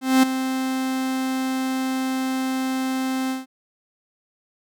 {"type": "tone with ADSR envelope", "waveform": "45% pulse", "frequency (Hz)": 261.6, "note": "C4", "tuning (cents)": 0, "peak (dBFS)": -11, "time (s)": [0.01, 3.46], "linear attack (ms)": 220, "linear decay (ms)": 8, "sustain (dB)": -11, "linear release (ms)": 160, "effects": []}